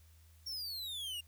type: exponential sweep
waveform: 45% pulse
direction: down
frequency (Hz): 5588 to 2778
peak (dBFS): -39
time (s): 0.46-1.21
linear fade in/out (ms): 10
effects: added 80 Hz sine -59 dBFS peak until 1.27 s + white hiss -69 dBFS RMS until 1.27 s